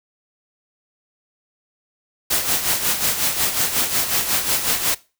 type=noise with tremolo; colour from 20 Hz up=white; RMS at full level=-18 dBFS; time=2.3-4.95 s; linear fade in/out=10 ms; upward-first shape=sine; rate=5.5 Hz; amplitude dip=60%; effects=noise-tail reverb RT60 0.3 s tail -20 dB re dry